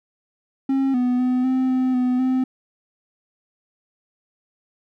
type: tone with pitch steps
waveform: triangle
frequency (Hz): 269.5 / 248.2 / 252.1 / 259.2 / 257.2 / 250.9 / 258.2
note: C#4 / B3 / B3 / C4 / C4 / B3 / C4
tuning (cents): -49 / +9 / +36 / -16 / -30 / +28 / -23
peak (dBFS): -15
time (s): 0.69-2.44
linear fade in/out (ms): 5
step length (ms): 250
effects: none